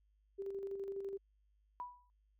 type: tone with tremolo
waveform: sine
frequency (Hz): 393.4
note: G4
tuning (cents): +6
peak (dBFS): -38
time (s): 0.38-1.18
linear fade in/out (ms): 20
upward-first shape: square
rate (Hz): 12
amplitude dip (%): 40
type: tone with exponential decay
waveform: sine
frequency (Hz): 983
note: B5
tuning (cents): -8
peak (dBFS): -38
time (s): 1.8-2.1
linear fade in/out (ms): 0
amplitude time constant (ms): 65
effects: added 51 Hz sine -70 dBFS peak until 2.39 s